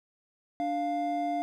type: tone pair together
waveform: triangle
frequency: 293.7 / 698.5 Hz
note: D4 / F5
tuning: 0 / 0 cents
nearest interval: octave + minor third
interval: 1500 cents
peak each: -31 / -27 dBFS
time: 0.6-1.42 s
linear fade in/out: 0 ms
effects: none